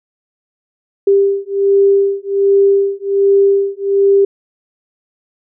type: beating tone pair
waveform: sine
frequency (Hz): 395.6 / 396.9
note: G4 / G4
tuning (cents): +16 / +22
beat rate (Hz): 1.3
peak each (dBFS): -12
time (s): 1.07-4.25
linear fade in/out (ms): 5
effects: none